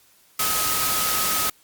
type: tone in noise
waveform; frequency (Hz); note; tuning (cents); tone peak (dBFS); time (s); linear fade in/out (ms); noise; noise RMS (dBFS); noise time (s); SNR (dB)
sine; 1270; D#6; +35; -28; 0.39-1.5; 5; white; -23; 0.39-1.5; -8
effects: white hiss -57 dBFS RMS until 1.63 s + Opus 48 kbps